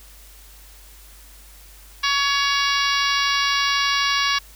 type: harmonic tone with a mistuned harmonic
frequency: 561 Hz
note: C#5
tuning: 21 cents sharp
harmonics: 2 / 3 / 4 / 5 / 6 / 7 / 8 / 9 / 10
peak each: -23 / -25 / -26 / -27 / -28 / -28 / -29 / -30 / -30 dBFS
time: 2.03-4.39 s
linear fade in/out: 10 ms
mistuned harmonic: 9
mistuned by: -28 cents
effects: added 50 Hz sine -45 dBFS peak until 4.55 s + white hiss -48 dBFS RMS until 4.55 s